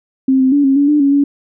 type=tone with pitch steps; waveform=sine; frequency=264.8 / 261 / 286.4 / 270.3 / 284.6 / 297.2 / 279 / 283.5 Hz; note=C4 / C4 / D4 / C#4 / C#4 / D4 / C#4 / C#4; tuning=+21 / -4 / -43 / -44 / +46 / +21 / +11 / +39 cents; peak=-8 dBFS; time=0.28-1.24 s; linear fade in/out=5 ms; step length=120 ms; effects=none